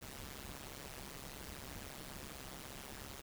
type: noise with amplitude modulation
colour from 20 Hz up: pink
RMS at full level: -45 dBFS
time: 0.01-3.22 s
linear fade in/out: 20 ms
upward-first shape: sine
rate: 137 Hz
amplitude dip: 100%
effects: none